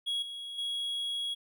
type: tone with level steps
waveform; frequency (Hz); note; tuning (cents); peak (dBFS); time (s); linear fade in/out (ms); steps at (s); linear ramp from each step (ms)
triangle; 3322; G#7; 0; -28 / -37 / -30; 0.06-1.35; 20; 0.22 / 0.58; 5
effects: none